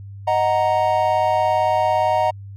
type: chord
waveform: triangle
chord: D# minor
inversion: none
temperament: equal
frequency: 622.3 / 740 / 932.3 Hz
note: D#5 / F#5 / A#5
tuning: 0 / 0 / 0 cents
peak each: -18 dBFS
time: 0.27-2.31 s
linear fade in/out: 10 ms
effects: added 99 Hz sine -33 dBFS peak until 2.56 s